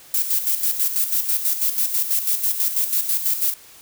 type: noise with tremolo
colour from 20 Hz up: violet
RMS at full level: -19 dBFS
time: 0.14-3.54 s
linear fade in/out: 2 ms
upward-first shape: square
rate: 6.1 Hz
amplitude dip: 60%
effects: white hiss -46 dBFS RMS until 3.81 s